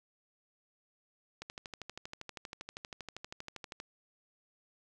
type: click train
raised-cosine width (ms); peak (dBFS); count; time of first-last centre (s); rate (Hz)
0.2; -25; 31; 1.42-3.801; 12.6
effects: none